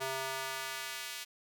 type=tone with high-pass filter sweep; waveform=square; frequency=133 Hz; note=C3; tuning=29 cents sharp; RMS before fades=-39 dBFS; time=0-1.25 s; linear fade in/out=20 ms; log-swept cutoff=560 to 2700 Hz; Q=0.82; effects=none

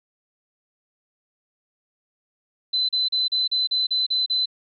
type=tone bursts; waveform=sine; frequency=4033 Hz; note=B7; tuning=36 cents sharp; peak=-19 dBFS; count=9; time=2.73-4.458 s; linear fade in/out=10 ms; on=160 ms; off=36 ms; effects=none

